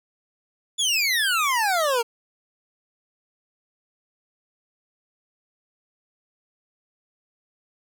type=exponential sweep; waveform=25% pulse; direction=down; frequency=3520 to 449.5 Hz; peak=-16 dBFS; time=0.78-2.03 s; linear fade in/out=20 ms; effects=none